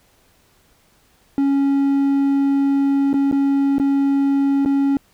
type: tone with dropouts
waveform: triangle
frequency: 277.2 Hz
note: C#4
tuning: in tune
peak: -12 dBFS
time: 1.38-4.97 s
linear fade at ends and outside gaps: 1 ms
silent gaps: 3.131-3.141 / 3.314-3.325 / 3.783-3.798 / 4.65-4.659 s
effects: pink hiss -57 dBFS RMS until 5.13 s